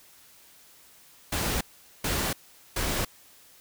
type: noise bursts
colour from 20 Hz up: pink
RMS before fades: -28 dBFS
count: 3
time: 1.32-3.05 s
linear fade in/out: 5 ms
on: 290 ms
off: 430 ms
effects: white hiss -55 dBFS RMS until 3.6 s